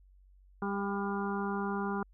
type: harmonic tone with a mistuned harmonic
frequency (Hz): 199.3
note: G3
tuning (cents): +29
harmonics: 1 / 2 / 4 / 5 / 6 / 7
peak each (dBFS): -34 / -37 / -40 / -41 / -42 / -42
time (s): 0.62-2.03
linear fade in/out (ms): 2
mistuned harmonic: 7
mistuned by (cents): +26
effects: added 47 Hz sine -57 dBFS peak until 2.13 s